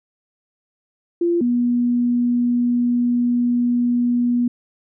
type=tone pair in turn; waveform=sine; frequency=344 / 242.2 Hz; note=F4 / B3; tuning=-26 / -34 cents; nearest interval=tritone; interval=608 cents; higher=first; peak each=-15 dBFS; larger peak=neither; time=1.21-1.41 / 1.41-4.48 s; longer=second; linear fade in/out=5 ms; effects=none